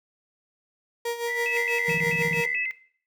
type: tone with tremolo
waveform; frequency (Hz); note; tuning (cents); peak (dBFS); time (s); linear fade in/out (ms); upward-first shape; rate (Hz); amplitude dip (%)
35% pulse; 470.6; A#4; +16; -23; 1.05-2.46; 5; sine; 6.1; 65
type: tone with pitch glide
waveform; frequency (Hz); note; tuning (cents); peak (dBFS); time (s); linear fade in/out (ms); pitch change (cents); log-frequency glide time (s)
sine; 1969 to 1988.4; B6 to B6; -6 to +11; -27; 1.26-2.68; 50; +17; 1.77-2.5
type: tone with vibrato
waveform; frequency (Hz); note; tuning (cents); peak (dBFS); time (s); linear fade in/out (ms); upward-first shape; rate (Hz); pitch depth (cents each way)
sine; 2315; D7; -25; -27; 1.46-2.71; 0; square; 4.6; 200
type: tone bursts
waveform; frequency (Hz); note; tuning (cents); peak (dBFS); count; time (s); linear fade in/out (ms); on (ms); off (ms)
triangle; 165.8; E3; +10; -25; 9; 1.88-2.407; 5; 39; 22
effects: noise-tail reverb RT60 0.5 s tail -17 dB re dry